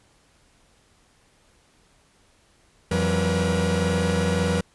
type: tone cluster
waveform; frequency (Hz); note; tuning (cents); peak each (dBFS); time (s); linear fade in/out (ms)
45% pulse; 88.8 / 168.8 / 190.7 / 481.2; F2 / E3 / G3 / B4; +29 / +41 / -47 / -45; -26; 2.91-4.61; 5
effects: pink hiss -60 dBFS RMS until 4.74 s + resampled to 24000 Hz